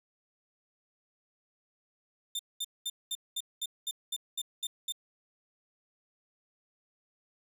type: tone bursts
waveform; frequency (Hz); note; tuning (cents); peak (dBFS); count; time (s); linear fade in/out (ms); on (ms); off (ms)
sawtooth; 3592; A7; +35; -29; 11; 2.35-4.923; 5; 43; 210
effects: none